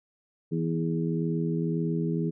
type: harmonic tone with a mistuned harmonic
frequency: 81.9 Hz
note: E2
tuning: 11 cents flat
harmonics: 2 / 3 / 4 / 5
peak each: -27 / -33 / -33 / -34 dBFS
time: 0.51-2.31 s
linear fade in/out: 20 ms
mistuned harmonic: 5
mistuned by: +23 cents
effects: none